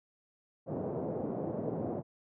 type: band-pass noise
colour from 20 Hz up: white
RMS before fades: -36 dBFS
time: 0.66-2.03 s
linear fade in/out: 50 ms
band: 110 to 580 Hz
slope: 24 dB/octave
effects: none